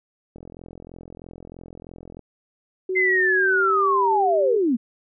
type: click train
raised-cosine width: 2 ms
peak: -27 dBFS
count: 80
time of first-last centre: 0.36-2.193 s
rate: 43.1 Hz
type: tone with pitch glide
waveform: sine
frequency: 373.6 to 393.3 Hz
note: F#4 to G4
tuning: +17 to +6 cents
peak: -22 dBFS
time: 2.89-4.57 s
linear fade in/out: 5 ms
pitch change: +89 cents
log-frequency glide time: 3.34-3.85 s
type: linear sweep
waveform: sine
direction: down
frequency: 2093 to 215.2 Hz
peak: -17 dBFS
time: 2.95-4.77 s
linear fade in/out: 20 ms
effects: none